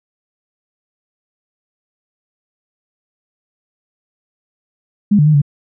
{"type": "tone with pitch steps", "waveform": "sine", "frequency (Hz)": [205.6, 148.7, 153, 143.6], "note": ["G#3", "D3", "D#3", "D3"], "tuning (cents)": [-17, 22, -29, -39], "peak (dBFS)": -7, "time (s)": [5.11, 5.418], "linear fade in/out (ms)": 10, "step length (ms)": 77, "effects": []}